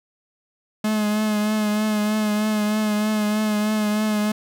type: tone with vibrato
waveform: 45% pulse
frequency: 212.5 Hz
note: G#3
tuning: 40 cents sharp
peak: -19 dBFS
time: 0.84-4.32 s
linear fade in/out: 5 ms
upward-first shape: triangle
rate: 3.2 Hz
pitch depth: 34 cents each way
effects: none